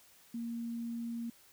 sine tone, 233.1 Hz, A#3, in tune, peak -36 dBFS, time 0.34-1.3 s, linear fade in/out 5 ms, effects white hiss -62 dBFS RMS until 1.52 s

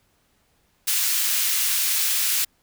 white high-pass noise, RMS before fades -22 dBFS, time 0.87-2.45 s, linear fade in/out 10 ms, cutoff 1900 Hz, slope 12 dB/octave, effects pink hiss -65 dBFS RMS until 2.62 s

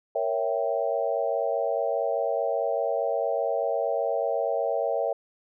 sine chord, A# diminished seventh, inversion none, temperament equal, 466.2 / 554.4 / 659.3 / 784 Hz, A#4 / C#5 / E5 / G5, 0 / 0 / 0 / 0 cents, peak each -30 / -28 / -28 / -32 dBFS, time 0.15-5.13 s, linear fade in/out 5 ms, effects none

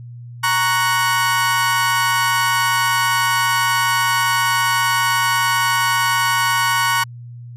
30% pulse chord, F# major, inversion first, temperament equal, 932.3 / 1108.7 / 1480 Hz, A#5 / C#6 / F#6, 0 / 0 / 0 cents, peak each -17 dBFS, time 0.43-7.04 s, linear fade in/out 10 ms, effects added 120 Hz sine -32 dBFS peak until 7.56 s + resampled to 32000 Hz

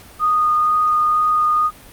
sine tone with vibrato, 1232 Hz, D#6, 17 cents flat, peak -13 dBFS, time 0.19-1.71 s, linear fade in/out 50 ms, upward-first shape sine, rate 2.1 Hz, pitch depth 8 cents each way, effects pink hiss -42 dBFS RMS until 1.92 s + Opus 48 kbps

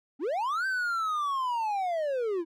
triangle linear two-way sweep, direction up then down, 241.9 to 1568 to 316.4 Hz, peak -25 dBFS, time 0.19-2.45 s, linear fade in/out 50 ms, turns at 0.66 s, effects none

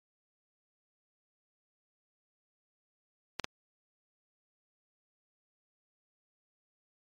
clicks, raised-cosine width 0.2 ms, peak -15 dBFS, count 2, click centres 3.397 / 3.444 s, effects MP3 96 kbps

